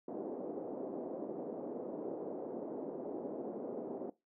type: band-pass noise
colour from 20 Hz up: pink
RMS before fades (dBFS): -42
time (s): 0.08-4.1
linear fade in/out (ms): 5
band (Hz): 260 to 600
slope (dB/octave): 24
effects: noise-tail reverb RT60 0.2 s tail -19 dB re dry